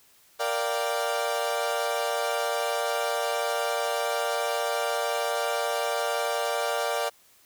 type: chord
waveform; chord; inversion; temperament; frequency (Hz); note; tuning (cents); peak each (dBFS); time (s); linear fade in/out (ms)
30% pulse; G minor seventh; first; equal; 466.2 / 587.3 / 698.5 / 784; Bb4 / D5 / F5 / G5; 0 / 0 / 0 / 0; -29 / -27 / -29 / -31; 0.39-7.1; 20
effects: white hiss -59 dBFS RMS until 7.45 s